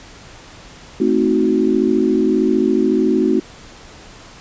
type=chord; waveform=sine; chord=A diminished seventh; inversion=none; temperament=equal with one note detuned; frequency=220 / 261.6 / 316.4 / 370 Hz; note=A3 / C4 / Eb4 / Gb4; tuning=0 / 0 / +29 / 0 cents; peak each=-19 / -18 / -18 / -17 dBFS; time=1-3.4 s; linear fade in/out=5 ms; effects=pink hiss -40 dBFS RMS until 4.4 s + resampled to 16000 Hz